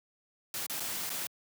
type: noise with dropouts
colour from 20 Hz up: white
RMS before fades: -36 dBFS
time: 0.54-1.27 s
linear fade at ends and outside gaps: 2 ms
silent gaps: 0.665-0.697 / 0.798-0.803 / 1.095-1.101 s
effects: high-pass 100 Hz 12 dB/octave